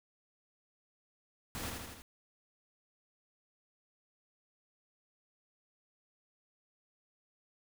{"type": "noise with echo", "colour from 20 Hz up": "pink", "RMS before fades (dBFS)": -41, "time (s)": [1.55, 1.7], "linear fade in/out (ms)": 0, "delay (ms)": 80, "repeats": 4, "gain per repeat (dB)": -3, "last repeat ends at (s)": 2.02, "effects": []}